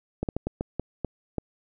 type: slowing click train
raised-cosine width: 2 ms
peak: -14 dBFS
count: 8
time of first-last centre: 0.23-1.383 s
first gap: 58 ms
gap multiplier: 1.34
effects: none